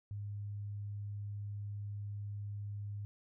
sine tone, 102.4 Hz, G#2, 24 cents flat, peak -39 dBFS, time 0.11-3.05 s, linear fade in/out 0 ms, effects none

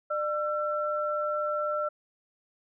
sine tone pair together, 599.6 / 1346 Hz, D5 / E6, +36 / +36 cents, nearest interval octave + major second, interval 1400 cents, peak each -29 / -30 dBFS, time 0.1-1.89 s, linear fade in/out 10 ms, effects none

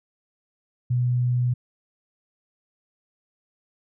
sine tone, 123.47 Hz, B2, in tune, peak -19 dBFS, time 0.9-1.54 s, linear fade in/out 10 ms, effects none

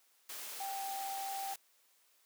sine tone in noise, 783 Hz, G5, 2 cents flat, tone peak -38 dBFS, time 0.6-1.54 s, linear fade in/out 5 ms, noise white, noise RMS -45 dBFS, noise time 0.29-1.56 s, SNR +4 dB, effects white hiss -70 dBFS RMS until 2.25 s + high-pass 400 Hz 12 dB/octave

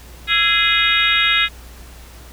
harmonic tone with a mistuned harmonic, 415.3 Hz, G#4, in tune, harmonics 3 / 4 / 5 / 6 / 7 / 8 / 9, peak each -23 / -21 / -19 / -20 / -23 / -23 / -19 dBFS, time 0.27-1.49 s, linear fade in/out 50 ms, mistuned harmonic 3, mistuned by +120 cents, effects added 60 Hz sine -38 dBFS peak until 2.32 s + pink hiss -43 dBFS RMS until 2.32 s

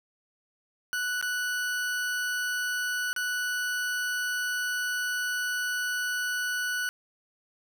40% pulse tone with dropouts, 1480 Hz, F#6, in tune, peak -27 dBFS, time 0.93-6.89 s, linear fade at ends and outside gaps 0 ms, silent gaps 1.213-1.226 / 3.13-3.163 s, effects none

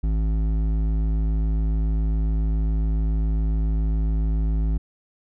sine tone with hard clipping, 53.6 Hz, A1, 45 cents flat, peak -21 dBFS, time 0.03-4.78 s, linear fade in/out 10 ms, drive 10 dB, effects none

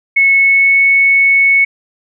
sine tone with pitch glide, 2197 to 2210 Hz, C#7 to C#7, -16 to -6 cents, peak -6 dBFS, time 0.16-1.65 s, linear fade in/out 10 ms, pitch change +10 cents, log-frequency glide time 0.32-0.8 s, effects none

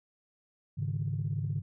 sine chord, Ab suspended fourth, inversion none, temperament equal with one note detuned, 103.83 / 139.31 / 155.56 Hz, Ab2 / Db3 / Eb3, 0 / +9 / 0 cents, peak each -33 / -33 / -35 dBFS, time 0.77-1.62 s, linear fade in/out 20 ms, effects tanh soft clip ceiling -22 dBFS

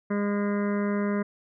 harmonic tone with a mistuned harmonic, 203.9 Hz, G#3, 32 cents flat, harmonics 1 / 2 / 3 / 5 / 6 / 7 / 8 / 9 / 10, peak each -25 / -31 / -35 / -39 / -41 / -42 / -43 / -44 / -45 dBFS, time 0.1-1.23 s, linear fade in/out 10 ms, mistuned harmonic 9, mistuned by +23 cents, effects none

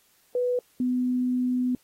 sine tone pair in turn, 493.9 / 250.4 Hz, B4 / B3, 0 / +24 cents, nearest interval octave, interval 1176 cents, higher first, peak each -22 dBFS, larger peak neither, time 0.35-0.59 / 0.8-1.75 s, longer second, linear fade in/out 2 ms, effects white hiss -63 dBFS RMS until 1.83 s + AAC 48 kbps

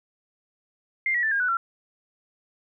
sine tone with pitch steps, 2099 / 1924.8 / 1765 / 1618.6 / 1484.2 / 1361 Hz, C7 / B6 / A6 / G#6 / F#6 / F6, +5 / -45 / +5 / -45 / +5 / -45 cents, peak -21 dBFS, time 1.06-1.57 s, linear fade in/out 2 ms, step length 85 ms, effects none

